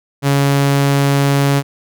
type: tone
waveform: sawtooth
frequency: 140.1 Hz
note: C#3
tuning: 19 cents sharp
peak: -7 dBFS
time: 0.22-1.63 s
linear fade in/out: 50 ms
effects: none